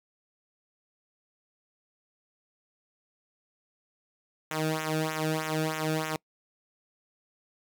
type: tone with flanger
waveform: sawtooth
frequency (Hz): 156.9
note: D#3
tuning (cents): +15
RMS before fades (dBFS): -30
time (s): 4.51-6.16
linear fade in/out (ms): 0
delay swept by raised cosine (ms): 0.21 to 1.01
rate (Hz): 3.2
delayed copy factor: -1
effects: noise-tail reverb RT60 0.1 s tail -26 dB re dry